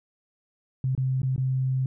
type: tone with dropouts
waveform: sine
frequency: 130.81 Hz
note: C3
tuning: in tune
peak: -22 dBFS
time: 0.84-1.86 s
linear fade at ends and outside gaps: 2 ms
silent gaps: 0.951-0.977 / 1.218-1.231 / 1.362-1.379 s
effects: none